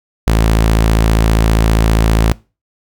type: tone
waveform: sawtooth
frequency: 55 Hz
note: A1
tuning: in tune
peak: -5 dBFS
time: 0.27-2.32 s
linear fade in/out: 0 ms
effects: noise-tail reverb RT60 0.3 s tail -22 dB re dry